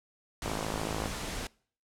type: noise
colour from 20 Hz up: pink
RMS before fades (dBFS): -37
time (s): 0.42-1.47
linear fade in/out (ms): 2
type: click train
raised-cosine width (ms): 1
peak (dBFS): -19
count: 33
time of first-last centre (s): 0.46-1.058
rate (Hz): 53.5
effects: noise-tail reverb RT60 0.5 s tail -24 dB re dry + low-pass 10000 Hz 12 dB/octave

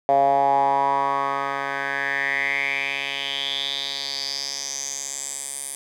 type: tone with band-pass filter sweep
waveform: 10% pulse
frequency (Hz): 138.59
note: C#3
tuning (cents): 0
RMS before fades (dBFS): -24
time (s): 0.09-5.75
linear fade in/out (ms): 0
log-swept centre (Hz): 670 to 9600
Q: 5.8
effects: none

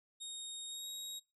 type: tone with pitch glide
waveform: 25% pulse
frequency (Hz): 3729 to 3788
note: A#7 to A#7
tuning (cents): 0 to +27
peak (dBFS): -38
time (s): 0.2-1.2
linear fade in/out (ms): 20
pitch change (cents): +27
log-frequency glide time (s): 0.67-0.88
effects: noise-tail reverb RT60 0.3 s tail -22 dB re dry

